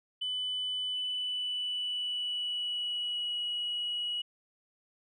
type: tone with pitch glide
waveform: sine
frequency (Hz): 3000 to 2915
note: F#7 to F#7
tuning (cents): +23 to -26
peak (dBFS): -30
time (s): 0.21-4.22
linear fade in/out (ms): 10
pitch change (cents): -49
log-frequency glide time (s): 0.89-3.38
effects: tanh soft clip ceiling -27 dBFS